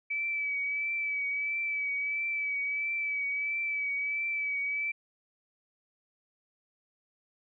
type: tone with vibrato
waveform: sine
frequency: 2297 Hz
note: D7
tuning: 39 cents flat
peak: -29 dBFS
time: 0.1-4.92 s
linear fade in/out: 10 ms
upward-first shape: triangle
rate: 1.5 Hz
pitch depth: 37 cents each way
effects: none